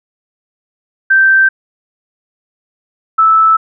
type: tone pair in turn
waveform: sine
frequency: 1561 / 1312.6 Hz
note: G6 / E6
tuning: -8 / -8 cents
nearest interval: minor third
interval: 300 cents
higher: first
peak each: -5 dBFS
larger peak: neither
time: 1.1-1.49 / 3.18-3.57 s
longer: neither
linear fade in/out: 10 ms
effects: none